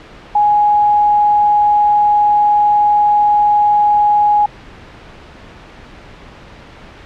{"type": "tone", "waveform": "sine", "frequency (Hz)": 832, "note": "G#5", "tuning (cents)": 3, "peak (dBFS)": -8, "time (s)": [0.35, 4.46], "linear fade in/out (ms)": 5, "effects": ["pink hiss -37 dBFS RMS until 7.05 s", "low-pass 3000 Hz 12 dB/octave"]}